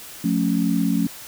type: chord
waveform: sine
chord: F augmented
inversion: none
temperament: equal with one note detuned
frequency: 177.97 / 220 / 277.2 Hz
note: F3 / A3 / C#4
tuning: +33 / 0 / 0 cents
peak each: -22 dBFS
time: 0.24-1.07 s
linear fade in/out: 5 ms
effects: white hiss -39 dBFS RMS until 1.27 s